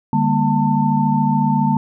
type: tone cluster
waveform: sine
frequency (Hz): 148.9 / 202.1 / 236.3 / 894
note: D3 / G#3 / A#3 / A5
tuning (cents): +24 / -47 / +24 / +27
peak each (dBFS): -19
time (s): 0.13-1.77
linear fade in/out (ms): 2
effects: none